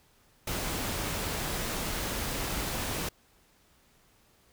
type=noise; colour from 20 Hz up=pink; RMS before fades=-33 dBFS; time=0.47-3.09 s; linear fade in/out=5 ms; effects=pink hiss -64 dBFS RMS until 4.52 s